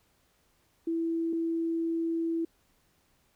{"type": "tone pair in turn", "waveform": "sine", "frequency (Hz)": [330.5, 330.5], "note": ["E4", "E4"], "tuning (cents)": [5, 5], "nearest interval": "unison", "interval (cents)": 0, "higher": "neither", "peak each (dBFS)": -27, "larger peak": "neither", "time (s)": [[0.87, 1.33], [1.33, 2.45]], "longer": "second", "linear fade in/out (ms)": 5, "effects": ["pink hiss -69 dBFS RMS until 3.35 s"]}